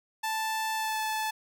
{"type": "tone with pitch glide", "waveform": "sawtooth", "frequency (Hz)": [880, 870.4], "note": ["A5", "A5"], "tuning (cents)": [0, -19], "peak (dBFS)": -25, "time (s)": [0.23, 1.31], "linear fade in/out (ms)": 10, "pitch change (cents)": -19, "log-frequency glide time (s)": [0.75, 0.99], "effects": []}